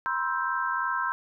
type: chord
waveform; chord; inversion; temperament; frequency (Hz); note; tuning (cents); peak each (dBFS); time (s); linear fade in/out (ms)
sine; C major seventh; third; equal with one note detuned; 963.5 / 1046.5 / 1318.5 / 1568; B5 / C6 / E6 / G6; -43 / 0 / 0 / 0; -33 / -30 / -32 / -30; 0.06-1.12; 0
effects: none